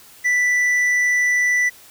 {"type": "tone with tanh clipping", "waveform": "sine", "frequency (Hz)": 1975.5, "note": "B6", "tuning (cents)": 0, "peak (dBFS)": -16, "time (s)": [0.24, 1.7], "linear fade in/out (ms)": 20, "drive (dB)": 6, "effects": ["white hiss -46 dBFS RMS until 1.9 s"]}